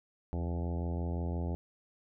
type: harmonic tone with a mistuned harmonic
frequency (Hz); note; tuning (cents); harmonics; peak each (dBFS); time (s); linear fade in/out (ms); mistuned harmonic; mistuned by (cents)
85.8; F2; -30; 1 / 2 / 3 / 4 / 5 / 6 / 7 / 8 / 9 / 10; -33 / -39 / -43 / -45 / -47 / -49 / -50 / -51 / -52 / -53; 0.33-1.55; 0; 1; -130
effects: none